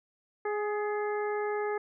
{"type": "harmonic tone with a mistuned harmonic", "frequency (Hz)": 417.2, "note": "G#4", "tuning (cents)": 8, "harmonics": [1, 2, 3, 4, 5], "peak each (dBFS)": [-30, -36, -40, -42, -44], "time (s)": [0.45, 1.78], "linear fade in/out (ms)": 5, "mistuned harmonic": 4, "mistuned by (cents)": 31, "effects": []}